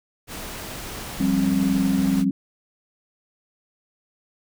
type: noise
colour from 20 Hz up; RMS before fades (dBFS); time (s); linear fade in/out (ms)
pink; -34; 0.27-2.25; 50
type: chord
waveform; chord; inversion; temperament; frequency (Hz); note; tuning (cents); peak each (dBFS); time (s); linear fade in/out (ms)
sine; F suspended second; none; equal with one note detuned; 174.61 / 196 / 268.1; F3 / G3 / C4; 0 / 0 / +42; -26 / -21 / -21; 1.2-2.31; 5
effects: none